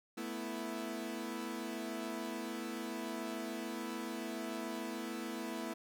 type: chord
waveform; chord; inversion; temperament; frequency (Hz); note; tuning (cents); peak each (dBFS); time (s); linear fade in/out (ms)
sawtooth; A suspended second; none; equal; 220 / 246.9 / 329.6; A3 / B3 / E4; 0 / 0 / 0; -40 / -40 / -39; 0.17-5.74; 10
effects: none